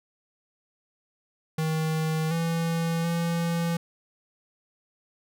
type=tone with pitch steps; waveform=square; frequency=158.3 / 166.1 / 168.7 Hz; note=D#3 / E3 / E3; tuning=+30 / +13 / +40 cents; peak=-25 dBFS; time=1.58-3.77 s; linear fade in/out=5 ms; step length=730 ms; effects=none